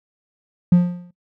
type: tone with exponential decay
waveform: triangle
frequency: 176.6 Hz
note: F3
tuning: 20 cents sharp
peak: -3 dBFS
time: 0.72-1.11 s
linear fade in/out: 5 ms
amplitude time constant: 84 ms
effects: noise-tail reverb RT60 0.1 s tail -21 dB re dry + tanh soft clip ceiling -4 dBFS